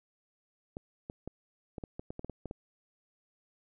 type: clicks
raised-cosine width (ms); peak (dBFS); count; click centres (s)
2; -26; 12; 0.769 / 1.099 / 1.276 / 1.782 / 1.838 / 1.995 / 2.105 / 2.194 / 2.246 / 2.297 / 2.457 / 2.511
effects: none